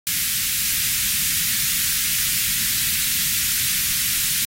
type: band-stop noise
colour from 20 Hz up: white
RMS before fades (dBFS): -21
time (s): 0.07-4.45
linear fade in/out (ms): 0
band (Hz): 210 to 1700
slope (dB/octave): 24
effects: AAC 48 kbps